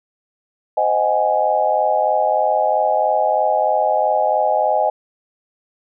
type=chord; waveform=sine; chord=Ab dominant seventh; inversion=first; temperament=just; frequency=519.1 / 623 / 747.5 / 830.6 Hz; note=C5 / Eb5 / Gb5 / Ab5; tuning=-14 / +2 / +17 / 0 cents; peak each=-23 / -18 / -21 / -18 dBFS; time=0.77-4.9 s; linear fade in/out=5 ms; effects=none